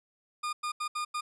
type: tone bursts at uneven times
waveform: 40% pulse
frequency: 1215 Hz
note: D#6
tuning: 42 cents flat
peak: -30 dBFS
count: 5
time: 0.43-0.53 / 0.63-0.72 / 0.8-0.88 / 0.95-1.05 / 1.14-1.21 s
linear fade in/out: 10 ms
effects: resampled to 24000 Hz